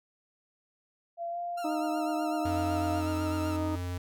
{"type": "tone with pitch glide", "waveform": "sine", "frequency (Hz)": [683, 696.5], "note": ["F5", "F5"], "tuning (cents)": [-39, -5], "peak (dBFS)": -32, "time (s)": [1.17, 3.03], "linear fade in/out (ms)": 50, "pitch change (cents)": 34, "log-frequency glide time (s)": [1.3, 1.38]}
{"type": "tone with vibrato", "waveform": "sawtooth", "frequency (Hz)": 1357, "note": "E6", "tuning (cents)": 50, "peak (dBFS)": -38, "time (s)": [1.57, 3.57], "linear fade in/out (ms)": 10, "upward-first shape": "triangle", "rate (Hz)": 8, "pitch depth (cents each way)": 76}
{"type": "harmonic tone", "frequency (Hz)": 309.7, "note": "D#4", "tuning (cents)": -8, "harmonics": [1, 2, 3, 4], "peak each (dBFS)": [-31, -37, -41, -43], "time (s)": [1.64, 3.76], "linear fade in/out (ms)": 10}
{"type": "tone", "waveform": "square", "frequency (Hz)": 89.3, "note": "F2", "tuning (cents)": 39, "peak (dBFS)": -33, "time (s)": [2.45, 3.98], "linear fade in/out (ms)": 5}
{"effects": []}